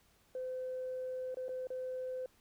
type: tone with dropouts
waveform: sine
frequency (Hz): 512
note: C5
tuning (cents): -38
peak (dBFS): -36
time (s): 0.35-2.26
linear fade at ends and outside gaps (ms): 2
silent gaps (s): 1.345-1.37 / 1.483-1.491 / 1.671-1.703
effects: tanh soft clip ceiling -33 dBFS + pink hiss -69 dBFS RMS until 2.4 s